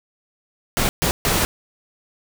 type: noise bursts at uneven times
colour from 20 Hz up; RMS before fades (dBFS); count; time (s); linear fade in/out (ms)
pink; -19; 3; 0.77-0.89 / 1.02-1.11 / 1.25-1.45; 0
effects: none